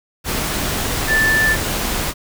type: tone in noise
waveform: sine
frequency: 1760 Hz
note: A6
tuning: in tune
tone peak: -13 dBFS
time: 1.07-1.57 s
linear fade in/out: 50 ms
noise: pink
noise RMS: -21 dBFS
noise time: 0.24-2.14 s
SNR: +5 dB
effects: none